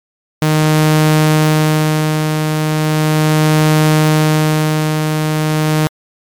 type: tone with tremolo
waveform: sawtooth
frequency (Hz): 154.6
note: D#3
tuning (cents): -11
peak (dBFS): -4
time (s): 0.42-5.87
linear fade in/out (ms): 0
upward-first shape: sine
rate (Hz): 0.37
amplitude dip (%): 45
effects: MP3 96 kbps